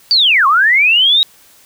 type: linear two-way sweep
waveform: sine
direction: down then up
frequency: 4699 to 1046.5 to 3839 Hz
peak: -7 dBFS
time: 0.11-1.23 s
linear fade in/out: 0 ms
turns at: 0.47 s
effects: white hiss -46 dBFS RMS until 1.65 s